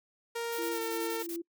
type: tone with pitch glide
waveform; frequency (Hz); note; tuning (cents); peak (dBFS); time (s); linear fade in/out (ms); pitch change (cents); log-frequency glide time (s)
sawtooth; 466.2 to 452.9; A#4 to A#4; 0 to -50; -29; 0.35-1.23; 10; -50; 0.71-0.8
type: noise bursts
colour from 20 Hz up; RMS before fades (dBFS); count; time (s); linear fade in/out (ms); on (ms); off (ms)
blue; -42; 9; 0.52-1.363; 5; 75; 21
type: tone with tremolo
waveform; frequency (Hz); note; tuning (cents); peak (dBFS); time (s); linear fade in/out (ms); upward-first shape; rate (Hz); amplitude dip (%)
sine; 338.2; E4; +44; -34; 0.58-1.42; 10; sine; 2.8; 45
effects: noise-tail reverb RT60 0.1 s tail -25 dB re dry